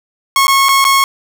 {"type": "tone with dropouts", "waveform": "sawtooth", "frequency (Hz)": 1093, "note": "C#6", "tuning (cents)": -25, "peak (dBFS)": -4, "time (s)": [0.36, 1.04], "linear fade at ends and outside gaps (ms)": 1, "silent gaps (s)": [[0.47, 0.48], [0.686, 0.69], [0.843, 0.85]], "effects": []}